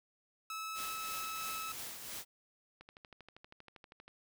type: tone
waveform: sawtooth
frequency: 1300 Hz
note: E6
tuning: 24 cents flat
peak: -36 dBFS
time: 0.5-1.72 s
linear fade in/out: 2 ms
type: noise with tremolo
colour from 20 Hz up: white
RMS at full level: -43 dBFS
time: 0.74-2.25 s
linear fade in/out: 50 ms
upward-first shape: triangle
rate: 3 Hz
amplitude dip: 50%
type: click train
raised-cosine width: 0.3 ms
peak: -37 dBFS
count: 17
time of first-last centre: 2.81-4.08 s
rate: 12.6 Hz
effects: none